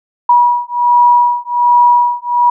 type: beating tone pair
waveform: sine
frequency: 966 / 967.3 Hz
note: B5 / B5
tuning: -39 / -36 cents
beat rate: 1.3 Hz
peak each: -10 dBFS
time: 0.29-2.5 s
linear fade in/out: 5 ms
effects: none